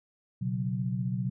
sine chord, B suspended second, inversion none, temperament equal, 123.47 / 138.59 / 185 Hz, B2 / C#3 / F#3, 0 / 0 / 0 cents, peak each -31 / -35 / -32 dBFS, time 0.41-1.3 s, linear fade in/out 10 ms, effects none

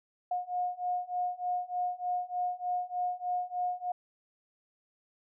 sine beating tone pair, 718 / 721.3 Hz, F5 / F#5, +48 / -44 cents, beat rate 3.3 Hz, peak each -34 / -33 dBFS, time 0.31-3.92 s, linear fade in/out 5 ms, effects none

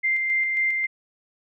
sine tone with tremolo, 2093 Hz, C7, in tune, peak -19 dBFS, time 0.03-0.87 s, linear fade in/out 20 ms, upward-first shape square, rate 3.7 Hz, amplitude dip 30%, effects none

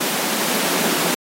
pink high-pass noise, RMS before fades -21 dBFS, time 0-1.15 s, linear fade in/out 10 ms, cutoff 170 Hz, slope 48 dB/octave, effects AAC 48 kbps

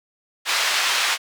white band-pass noise, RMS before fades -21 dBFS, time 0.45-1.18 s, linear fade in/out 50 ms, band 940 to 4000 Hz, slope 12 dB/octave, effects none

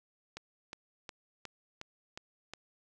click train, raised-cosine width 0.2 ms, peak -25 dBFS, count 7, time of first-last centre 0.37-2.536 s, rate 2.77 Hz, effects none

